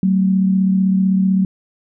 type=tone pair together; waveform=sine; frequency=188.95 / 224.7 Hz; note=F#3 / A3; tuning=+37 / +37 cents; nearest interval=minor third; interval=300 cents; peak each=-12 / -22 dBFS; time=0.03-1.45 s; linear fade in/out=2 ms; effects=none